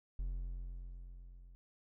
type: tone with level ramp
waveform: triangle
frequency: 44 Hz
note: F1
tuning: 14 cents sharp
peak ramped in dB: -33 to -52 dBFS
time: 0.19-1.55 s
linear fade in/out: 0 ms
effects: none